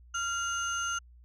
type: tone cluster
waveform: sine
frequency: 1385 / 2860 / 6280 Hz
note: F6 / F7 / G8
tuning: -15 / +41 / +2 cents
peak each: -30 / -37 / -35 dBFS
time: 0.14-0.99 s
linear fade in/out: 10 ms
effects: tanh soft clip ceiling -25 dBFS + added 60 Hz sine -52 dBFS peak until 1.24 s